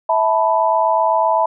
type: chord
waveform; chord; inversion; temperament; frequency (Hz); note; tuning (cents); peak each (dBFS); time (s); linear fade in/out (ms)
sine; E suspended fourth; none; equal with one note detuned; 652.1 / 880 / 987.8; E5 / A5 / B5; -19 / 0 / 0; -17; 0.09-1.46; 5
effects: none